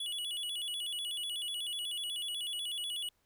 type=tone with vibrato; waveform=square; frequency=3150 Hz; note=G7; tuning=8 cents sharp; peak=-36 dBFS; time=0-3.09 s; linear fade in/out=5 ms; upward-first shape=square; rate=8.1 Hz; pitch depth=130 cents each way; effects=pink hiss -75 dBFS RMS until 3.25 s